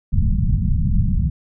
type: low-pass noise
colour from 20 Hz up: pink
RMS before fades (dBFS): -17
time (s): 0.12-1.3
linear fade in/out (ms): 10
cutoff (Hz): 200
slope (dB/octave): 48
effects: none